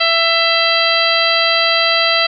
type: harmonic tone with a mistuned harmonic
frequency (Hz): 666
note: E5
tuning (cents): +18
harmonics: 1 / 2 / 3 / 4 / 5 / 6 / 7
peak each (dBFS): -19 / -19 / -19 / -19 / -19 / -19 / -19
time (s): 0-2.27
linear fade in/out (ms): 10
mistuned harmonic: 5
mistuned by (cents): -65
effects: none